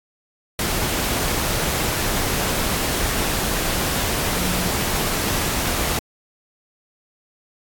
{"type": "tone in noise", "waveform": "sine", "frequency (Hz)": 180, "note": "F#3", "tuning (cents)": -47, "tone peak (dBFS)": -25, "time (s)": [4.37, 4.68], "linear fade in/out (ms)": 2, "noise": "pink", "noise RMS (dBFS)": -22, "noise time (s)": [0.59, 5.99], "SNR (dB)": -6, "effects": ["AAC 64 kbps"]}